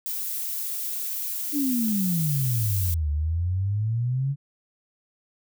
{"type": "noise", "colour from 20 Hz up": "violet", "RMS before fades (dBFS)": -30, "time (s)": [0.06, 2.94], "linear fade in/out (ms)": 0}
{"type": "exponential two-way sweep", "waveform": "sine", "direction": "down then up", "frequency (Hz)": [300.2, 72.6, 143.2], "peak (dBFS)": -22, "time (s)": [1.52, 4.36], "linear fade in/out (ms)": 50, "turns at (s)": 3.1}
{"effects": []}